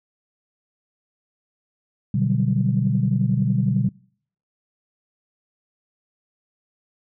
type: chord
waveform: sine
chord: G major seventh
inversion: first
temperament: equal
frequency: 123.47 / 146.83 / 185 / 196 Hz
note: B2 / D3 / F#3 / G3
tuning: 0 / 0 / 0 / 0 cents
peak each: -21 / -23 / -24 / -23 dBFS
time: 2.14-3.89 s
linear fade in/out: 5 ms
effects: noise-tail reverb RT60 0.6 s tail -26 dB re dry + tanh soft clip ceiling -7 dBFS